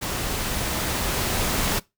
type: noise with level ramp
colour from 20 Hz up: pink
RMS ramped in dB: -28 to -23 dBFS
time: 0.01-1.8 s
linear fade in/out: 20 ms
effects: noise-tail reverb RT60 0.2 s tail -21 dB re dry